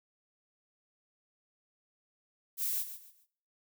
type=noise with echo; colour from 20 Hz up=violet; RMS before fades=-33 dBFS; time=2.57-2.85 s; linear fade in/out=50 ms; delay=140 ms; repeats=3; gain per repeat=-11 dB; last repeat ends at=3.27 s; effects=noise-tail reverb RT60 0.6 s tail -20 dB re dry